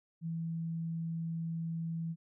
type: tone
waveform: sine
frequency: 164.81 Hz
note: E3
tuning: in tune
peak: -34 dBFS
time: 0.21-2.16 s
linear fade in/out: 50 ms
effects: none